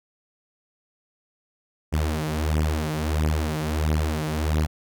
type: beating tone pair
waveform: sawtooth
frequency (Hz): 76.4 / 77.9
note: D#2 / D#2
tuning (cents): -31 / +3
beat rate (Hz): 1.5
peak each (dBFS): -21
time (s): 1.92-4.67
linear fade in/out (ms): 20
effects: none